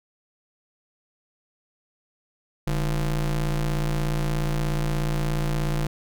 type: ring-modulated tone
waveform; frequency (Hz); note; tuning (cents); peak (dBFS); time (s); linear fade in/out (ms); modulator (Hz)
square; 87.31; F2; 0; -20; 2.67-5.87; 5; 58.9
effects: none